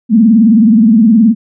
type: tone with vibrato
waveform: sine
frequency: 221.5 Hz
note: A3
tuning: 12 cents sharp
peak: -3 dBFS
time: 0.09-1.35 s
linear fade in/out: 50 ms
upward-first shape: triangle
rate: 19 Hz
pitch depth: 180 cents each way
effects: none